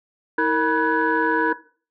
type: tone cluster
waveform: sine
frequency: 321.5 / 461.8 / 973 / 1497 / 1680 Hz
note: E4 / A#4 / B5 / F#6 / G#6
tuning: -43 / -16 / -26 / +20 / +19 cents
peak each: -23 dBFS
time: 0.38-1.53 s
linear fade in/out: 5 ms
effects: noise-tail reverb RT60 0.4 s tail -17 dB re dry + tanh soft clip ceiling -8 dBFS